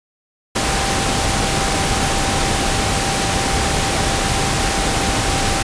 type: tone in noise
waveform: sine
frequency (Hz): 784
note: G5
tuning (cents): 0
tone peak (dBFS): -25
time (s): 0.55-5.63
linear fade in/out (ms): 10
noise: pink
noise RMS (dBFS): -18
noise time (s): 0.55-5.63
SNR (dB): -10
effects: resampled to 22050 Hz